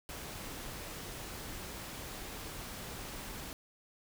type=noise; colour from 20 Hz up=pink; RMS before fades=-44 dBFS; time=0.09-3.53 s; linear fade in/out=0 ms; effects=none